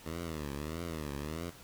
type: tone with vibrato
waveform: 10% pulse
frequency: 77.5 Hz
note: D#2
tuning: 6 cents flat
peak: -29 dBFS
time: 0.05-1.51 s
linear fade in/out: 20 ms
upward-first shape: triangle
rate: 1.6 Hz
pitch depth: 200 cents each way
effects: pink hiss -54 dBFS RMS until 1.63 s